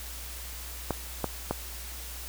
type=clicks; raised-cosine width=1 ms; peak=-13 dBFS; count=3; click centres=0.907 / 1.243 / 1.51 s; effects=added 60 Hz sine -41 dBFS peak until 2.28 s + white hiss -42 dBFS RMS until 2.28 s